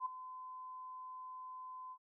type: tone with ADSR envelope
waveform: sine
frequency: 1022 Hz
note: C6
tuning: 41 cents flat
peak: -33 dBFS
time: 0-1.98 s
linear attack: 57 ms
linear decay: 10 ms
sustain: -13 dB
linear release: 64 ms
effects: none